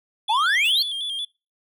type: tone with vibrato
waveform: triangle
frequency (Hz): 3323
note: G#7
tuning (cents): 0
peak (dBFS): -24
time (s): 0.28-1.25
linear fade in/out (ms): 5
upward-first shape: square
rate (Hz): 5.5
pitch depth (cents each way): 61
type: exponential sweep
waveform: triangle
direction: up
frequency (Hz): 816 to 4586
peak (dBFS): -16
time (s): 0.29-0.83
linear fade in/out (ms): 10
type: noise with exponential decay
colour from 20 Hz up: blue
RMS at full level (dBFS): -34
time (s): 0.65-0.83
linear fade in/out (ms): 5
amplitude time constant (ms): 38
effects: noise-tail reverb RT60 0.3 s tail -25 dB re dry